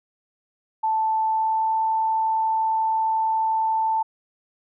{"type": "tone with pitch glide", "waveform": "sine", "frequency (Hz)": [880, 885.6], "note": ["A5", "A5"], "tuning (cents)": [0, 11], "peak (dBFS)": -19, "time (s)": [0.83, 4.03], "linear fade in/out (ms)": 10, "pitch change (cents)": 11, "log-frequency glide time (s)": [1.26, 1.78], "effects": []}